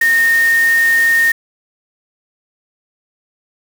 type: tone in noise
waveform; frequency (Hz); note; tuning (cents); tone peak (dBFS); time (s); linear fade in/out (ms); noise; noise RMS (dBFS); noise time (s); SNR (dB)
sine; 1840; A#6; -23; -9; 0.01-1.32; 5; white; -26; 0.01-1.32; +14
effects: none